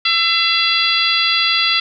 harmonic tone with a mistuned harmonic, 677 Hz, E5, 46 cents sharp, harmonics 2 / 3 / 4 / 5 / 6 / 7, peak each -22 / -22 / -19 / -18 / -21 / -20 dBFS, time 0.05-1.8 s, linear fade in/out 5 ms, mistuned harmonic 2, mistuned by -22 cents, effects none

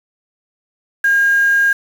sine tone with quantisation, 1619 Hz, G#6, 45 cents flat, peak -10 dBFS, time 1.04-1.73 s, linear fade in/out 5 ms, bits 5, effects none

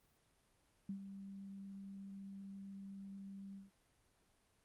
sine tone with ADSR envelope, 196 Hz, G3, in tune, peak -39 dBFS, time 0.89-3.71 s, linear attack 4 ms, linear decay 90 ms, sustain -9 dB, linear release 160 ms, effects pink hiss -75 dBFS RMS until 4.64 s + Opus 32 kbps

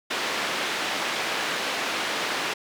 white band-pass noise, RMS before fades -28 dBFS, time 0.1-2.54 s, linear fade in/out 10 ms, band 250 to 3000 Hz, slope 12 dB/octave, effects none

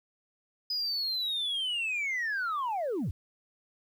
sine linear sweep, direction down, 5010 to 61.74 Hz, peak -27 dBFS, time 0.7-3.11 s, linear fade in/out 5 ms, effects tanh soft clip ceiling -27 dBFS + 10-bit

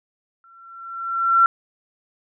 sine tone with exponential growth, 1357 Hz, E6, 50 cents sharp, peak -9 dBFS, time 0.44-1.46 s, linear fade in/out 1 ms, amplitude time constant 220 ms, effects none

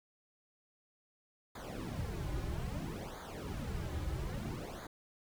brown noise with flanger, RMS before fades -40 dBFS, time 1.55-4.87 s, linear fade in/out 5 ms, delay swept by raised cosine 0.36 to 4.46 ms, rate 0.61 Hz, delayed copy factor -0.85, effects none

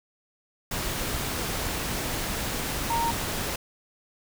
sine tone in noise, 927 Hz, A#5, 10 cents flat, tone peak -24 dBFS, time 2.9-3.11 s, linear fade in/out 5 ms, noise pink, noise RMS -30 dBFS, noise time 0.71-3.56 s, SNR +3 dB, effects none

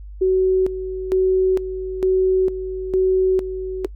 sine tone with tremolo, 374.9 Hz, F#4, 23 cents sharp, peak -13 dBFS, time 0.21-3.86 s, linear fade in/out 10 ms, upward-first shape square, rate 1.1 Hz, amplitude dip 70%, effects noise-tail reverb RT60 0.1 s tail -21 dB re dry + added 50 Hz sine -33 dBFS peak until 3.95 s

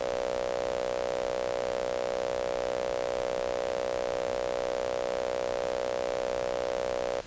sawtooth tone with high-pass filter, 62 Hz, B1, 7 cents sharp, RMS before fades -31 dBFS, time 0-7.21 s, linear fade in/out 10 ms, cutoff 540 Hz, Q 7.6, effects pink hiss -46 dBFS RMS until 7.26 s + resampled to 16000 Hz

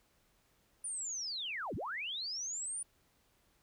sine linear two-way sweep, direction down then up, 9520 to 56.9 to 9520 Hz, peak -37 dBFS, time 0.84-2.83 s, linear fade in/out 5 ms, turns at 1.75 s, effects pink hiss -72 dBFS RMS until 3.62 s

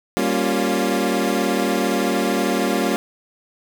25% pulse chord, G half-diminished seventh, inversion none, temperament equal with one note detuned, 196 / 233.1 / 277.2 / 354.1 Hz, G3 / Bb3 / Db4 / F4, 0 / 0 / 0 / +24 cents, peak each -20 dBFS, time 0.17-2.96 s, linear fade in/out 0 ms, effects none

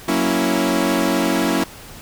sawtooth chord, F# dominant seventh, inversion none, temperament equal, 185 / 233.1 / 277.2 / 329.6 Hz, F#3 / A#3 / C#4 / E4, 0 / 0 / 0 / 0 cents, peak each -20 / -19 / -17 / -17 dBFS, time 0.08-1.64 s, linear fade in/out 5 ms, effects pink hiss -39 dBFS RMS until 2.01 s

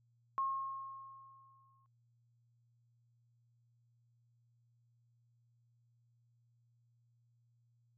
sine tone with exponential decay, 1079 Hz, C#6, 47 cents flat, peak -31 dBFS, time 0.38-1.86 s, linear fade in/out 0 ms, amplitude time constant 320 ms, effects added 118 Hz sine -70 dBFS peak until 7.97 s

